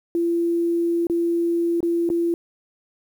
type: tone with dropouts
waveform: sine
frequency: 340 Hz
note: F4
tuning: 46 cents flat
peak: -18 dBFS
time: 0.15-2.34 s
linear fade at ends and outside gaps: 1 ms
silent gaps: 1.069-1.098 / 1.805-1.829 / 2.091-2.101 s
effects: 8-bit